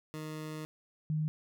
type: tone pair in turn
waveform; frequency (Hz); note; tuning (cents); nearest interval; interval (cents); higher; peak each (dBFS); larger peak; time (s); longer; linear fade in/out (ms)
20% pulse / sine; 155.2 / 154.56; D#3 / D#3; -4 / -11; unison; 7; first; -34 / -29; second; 0.14-0.65 / 1.1-1.28; first; 0
effects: none